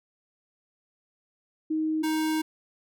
sine / square tone pair in turn, 313.6 / 313.6 Hz, D#4 / D#4, +14 / +14 cents, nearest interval unison, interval 0 cents, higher neither, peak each -24 / -25 dBFS, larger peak first, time 1.7-2.03 / 2.03-2.42 s, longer second, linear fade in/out 10 ms, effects none

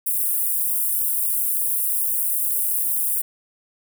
white high-pass noise, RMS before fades -22 dBFS, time 0.06-3.22 s, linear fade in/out 10 ms, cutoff 9100 Hz, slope 48 dB/octave, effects none

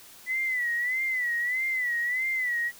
sine tone with vibrato, 1988 Hz, B6, 11 cents sharp, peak -25 dBFS, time 0.26-2.72 s, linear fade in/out 50 ms, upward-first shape sine, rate 1.6 Hz, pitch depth 96 cents each way, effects white hiss -50 dBFS RMS until 2.79 s

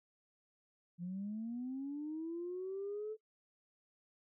sine linear sweep, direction up, 169.8 to 439.3 Hz, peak -38 dBFS, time 0.98-3.17 s, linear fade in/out 50 ms, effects noise-tail reverb RT60 0.1 s tail -22 dB re dry + tanh soft clip ceiling -34 dBFS

